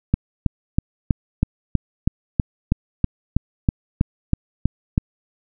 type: click train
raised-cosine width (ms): 5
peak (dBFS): -3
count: 16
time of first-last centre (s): 0.14-4.979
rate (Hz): 3.1
effects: none